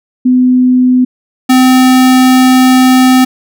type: tone pair in turn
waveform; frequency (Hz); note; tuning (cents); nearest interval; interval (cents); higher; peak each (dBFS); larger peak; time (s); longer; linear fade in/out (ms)
sine / square; 252.5 / 256.9; B3 / C4; +39 / -32; unison; 29; second; -4; neither; 0.25-1.05 / 1.49-3.25; second; 10
effects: none